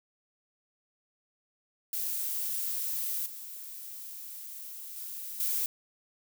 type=noise with level steps; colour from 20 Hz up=violet; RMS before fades=-33 / -43 / -40 / -30 dBFS; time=1.93-5.66 s; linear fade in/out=2 ms; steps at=3.26 / 4.96 / 5.4 s; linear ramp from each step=2 ms; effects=none